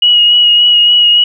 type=tone with vibrato; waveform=sine; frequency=2900 Hz; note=F#7; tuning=35 cents flat; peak=-4 dBFS; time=0.02-1.24 s; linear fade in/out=5 ms; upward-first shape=sine; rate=3.5 Hz; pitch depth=18 cents each way; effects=none